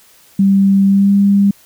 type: tone with pitch glide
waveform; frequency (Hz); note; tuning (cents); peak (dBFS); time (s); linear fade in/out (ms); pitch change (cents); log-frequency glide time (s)
sine; 196 to 199.77; G3 to G3; 0 to +33; -7; 0.39-1.51; 5; +33; 0.87-1.14
effects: white hiss -47 dBFS RMS until 1.65 s